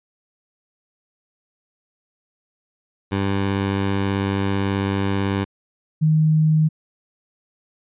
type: tone pair in turn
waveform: 15% pulse / sine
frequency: 98.3 / 156.04 Hz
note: G2 / D#3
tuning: +5 / +5 cents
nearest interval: minor sixth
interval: 800 cents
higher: second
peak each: -13 dBFS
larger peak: neither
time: 3.11-5.45 / 6.01-6.69 s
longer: first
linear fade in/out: 20 ms
effects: resampled to 8000 Hz